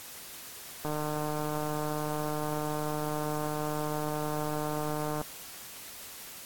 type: click train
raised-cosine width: 1 ms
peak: -20 dBFS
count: 660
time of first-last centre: 0.85-5.214 s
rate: 151 Hz
effects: white hiss -45 dBFS RMS until 6.45 s + AAC 64 kbps